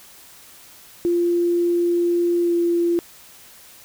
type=tone with pitch glide; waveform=sine; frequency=346.3 to 343.1 Hz; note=F4 to F4; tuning=-15 to -31 cents; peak=-16 dBFS; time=1.05-2.99 s; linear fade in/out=0 ms; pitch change=-16 cents; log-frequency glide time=2.42-2.53 s; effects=white hiss -46 dBFS RMS until 3.84 s